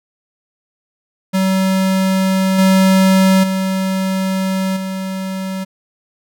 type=tone with level steps; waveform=square; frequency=190 Hz; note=F#3; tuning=46 cents sharp; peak=-13 / -9 / -16 / -21 dBFS; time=1.33-5.65 s; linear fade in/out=20 ms; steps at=2.58 / 3.43 / 4.76 s; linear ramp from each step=10 ms; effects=none